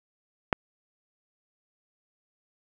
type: click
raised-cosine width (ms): 0.5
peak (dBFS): -6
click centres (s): 0.528
effects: none